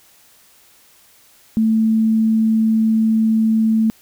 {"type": "tone", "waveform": "sine", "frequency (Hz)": 221.4, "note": "A3", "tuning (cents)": 11, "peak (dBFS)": -12, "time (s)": [1.57, 3.9], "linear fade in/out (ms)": 0, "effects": ["white hiss -51 dBFS RMS until 4.01 s"]}